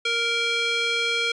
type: tone with band-pass filter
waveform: square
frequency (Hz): 466.2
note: A#4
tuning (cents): 0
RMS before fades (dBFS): -24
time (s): 0.05-1.32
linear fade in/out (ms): 5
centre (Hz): 2900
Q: 2
effects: resampled to 22050 Hz + 9-bit